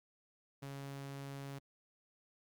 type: tone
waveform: sawtooth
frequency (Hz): 138.59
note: C#3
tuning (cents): 0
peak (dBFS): -40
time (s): 0.62-1.59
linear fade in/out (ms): 10
effects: Opus 48 kbps